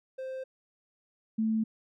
triangle / sine tone pair in turn, 523.3 / 220.6 Hz, C5 / A3, 0 / +5 cents, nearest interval octave + minor third, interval 1495 cents, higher first, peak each -33 / -25 dBFS, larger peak second, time 0.18-0.44 / 1.38-1.64 s, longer neither, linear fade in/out 10 ms, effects none

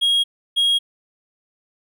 triangle tone pair in turn, 3280 / 3280 Hz, G#7 / G#7, -22 / -22 cents, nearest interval unison, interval 0 cents, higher neither, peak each -13 dBFS, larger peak neither, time 0.01-0.24 / 0.56-0.79 s, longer neither, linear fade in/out 20 ms, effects none

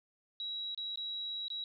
sine tone with dropouts, 3874 Hz, B7, 34 cents flat, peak -36 dBFS, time 0.4-1.64 s, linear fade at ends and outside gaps 1 ms, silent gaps 0.747-0.776 / 0.958-0.974 / 1.482-1.502 s, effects MP3 96 kbps

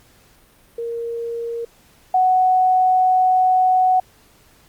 sine tone pair in turn, 466.2 / 742.1 Hz, A#4 / F#5, 0 / +5 cents, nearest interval minor sixth, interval 805 cents, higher second, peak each -23 / -12 dBFS, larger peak second, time 0.78-1.65 / 2.14-4 s, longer second, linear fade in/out 5 ms, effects pink hiss -53 dBFS RMS until 4.68 s + Opus 48 kbps

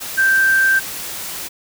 sine tone in noise, 1568 Hz, G6, in tune, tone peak -11 dBFS, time 0.17-0.8 s, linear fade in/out 20 ms, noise white, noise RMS -28 dBFS, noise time 0-1.49 s, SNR +14 dB, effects none

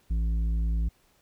triangle tone with tanh clipping, 55.6 Hz, A1, 19 cents sharp, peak -25 dBFS, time 0.1-0.89 s, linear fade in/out 10 ms, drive 12 dB, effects pink hiss -65 dBFS RMS until 1.21 s

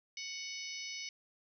harmonic tone, 741 Hz, F#5, 2 cents sharp, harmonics 3 / 4 / 5 / 6 / 7 / 8, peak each -45 / -49 / -52 / -50 / -46 / -48 dBFS, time 0.17-1.09 s, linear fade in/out 2 ms, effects none

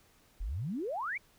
sine exponential sweep, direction up, 37.88 to 2385 Hz, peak -33 dBFS, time 0.4-1.18 s, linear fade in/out 10 ms, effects pink hiss -65 dBFS RMS until 1.38 s

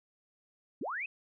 sine linear sweep, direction up, 174.61 to 2637 Hz, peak -34 dBFS, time 0.81-1.06 s, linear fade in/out 5 ms, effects none

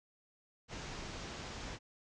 pink low-pass noise, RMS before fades -45 dBFS, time 0.68-1.79 s, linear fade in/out 50 ms, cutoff 7000 Hz, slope 48 dB/octave, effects none

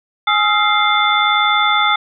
sine tone cluster, 834 / 1265 / 1366 / 2099 / 3512 Hz, G#5 / D#6 / F6 / C7 / A7, +7 / +28 / -39 / +5 / -4 cents, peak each -18 dBFS, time 0.27-1.96 s, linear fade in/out 5 ms, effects none

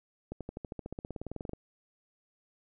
accelerating click train, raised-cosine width 2 ms, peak -25 dBFS, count 21, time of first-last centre 0.32-1.534 s, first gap 87 ms, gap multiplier 0.96, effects none

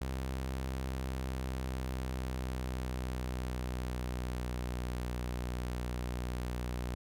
sawtooth tone with pitch glide, 65.41 to 61.38 Hz, C2 to B1, 0 to -10 cents, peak -31 dBFS, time 0.01-6.95 s, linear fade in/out 5 ms, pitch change -110 cents, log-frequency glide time 0.79-4.86 s, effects none

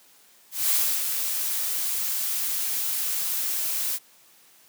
blue noise with ADSR envelope, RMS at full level -21 dBFS, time 0.51-3.99 s, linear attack 200 ms, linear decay 300 ms, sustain -6 dB, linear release 42 ms, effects white hiss -56 dBFS RMS until 4.68 s + high-pass 150 Hz 12 dB/octave

